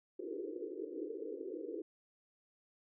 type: band-pass noise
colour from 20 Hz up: pink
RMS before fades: -43 dBFS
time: 0.19-1.82 s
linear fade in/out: 5 ms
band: 300 to 490 Hz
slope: 96 dB/octave
effects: none